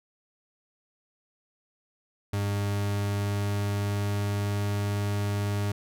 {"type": "tone with pitch glide", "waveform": "40% pulse", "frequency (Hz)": [101.3, 102], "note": ["G#2", "G#2"], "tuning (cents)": [-43, -31], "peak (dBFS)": -25, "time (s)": [2.33, 5.72], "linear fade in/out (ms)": 5, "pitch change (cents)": 12, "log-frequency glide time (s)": [2.56, 4.85], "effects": []}